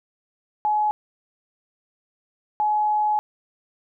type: tone bursts at uneven times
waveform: sine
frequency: 846 Hz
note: G#5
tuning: 32 cents sharp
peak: -18 dBFS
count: 2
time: 0.65-0.91 / 2.6-3.19 s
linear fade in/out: 0 ms
effects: none